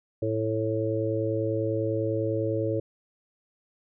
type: harmonic tone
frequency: 110 Hz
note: A2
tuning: in tune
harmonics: 1 / 3 / 4 / 5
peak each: -30 / -30 / -30 / -30 dBFS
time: 0.22-2.8 s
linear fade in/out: 5 ms
effects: none